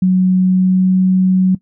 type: tone with pitch glide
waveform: sine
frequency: 185 to 186.29 Hz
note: F#3 to F#3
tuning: 0 to +12 cents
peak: -8 dBFS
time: 0.02-1.55 s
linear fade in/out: 5 ms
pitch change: +12 cents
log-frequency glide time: 0.39-0.97 s
effects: noise-tail reverb RT60 0.1 s tail -18 dB re dry